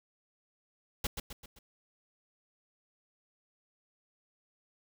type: noise with echo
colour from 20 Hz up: pink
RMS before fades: -32 dBFS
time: 1.04-1.07 s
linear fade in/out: 5 ms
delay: 130 ms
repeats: 4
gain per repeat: -6 dB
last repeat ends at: 1.59 s
effects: none